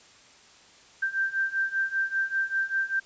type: beating tone pair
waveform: sine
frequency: 1568 / 1573.1 Hz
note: G6 / G6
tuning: 0 / +6 cents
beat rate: 5.1 Hz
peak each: -29 / -27 dBFS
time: 1.02-3 s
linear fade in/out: 10 ms
effects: white hiss -54 dBFS RMS until 3.05 s + resampled to 16000 Hz